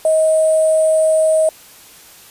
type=tone with sample-and-hold; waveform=sine; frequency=633 Hz; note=D#5; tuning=30 cents sharp; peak=-10 dBFS; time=0.05-1.49 s; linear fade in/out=2 ms; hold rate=8820 Hz; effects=white hiss -42 dBFS RMS until 2.3 s + resampled to 32000 Hz